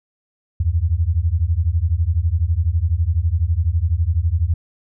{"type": "beating tone pair", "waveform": "sine", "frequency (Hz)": [77.78, 89.78], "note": ["D#2", "F2"], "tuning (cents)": [0, 48], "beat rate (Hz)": 12, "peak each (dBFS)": -18, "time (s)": [0.6, 4.54], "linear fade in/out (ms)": 5, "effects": []}